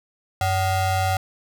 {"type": "ring-modulated tone", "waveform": "square", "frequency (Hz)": 331.5, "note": "E4", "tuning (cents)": 10, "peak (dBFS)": -17, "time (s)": [0.41, 1.17], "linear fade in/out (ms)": 2, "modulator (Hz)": 425, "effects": []}